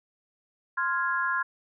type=chord; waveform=sine; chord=F minor; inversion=second; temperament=equal; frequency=1046.5 / 1396.9 / 1661.2 Hz; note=C6 / F6 / Ab6; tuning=0 / 0 / 0 cents; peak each=-29 dBFS; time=0.77-1.43 s; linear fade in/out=10 ms; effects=none